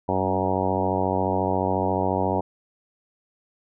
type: harmonic tone with a mistuned harmonic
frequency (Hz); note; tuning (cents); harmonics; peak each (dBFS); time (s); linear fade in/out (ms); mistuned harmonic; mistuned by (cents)
94.2; F#2; +32; 1 / 2 / 3 / 4 / 5 / 6 / 7 / 8 / 9 / 10; -30 / -30 / -30 / -30 / -30 / -30 / -30 / -30 / -30 / -30; 0.08-2.41; 10; 2; +18
effects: none